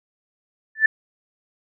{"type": "tone with exponential growth", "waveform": "sine", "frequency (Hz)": 1760, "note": "A6", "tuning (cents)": 0, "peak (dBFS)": -7, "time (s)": [0.75, 0.86], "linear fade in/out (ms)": 5, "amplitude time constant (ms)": 23, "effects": []}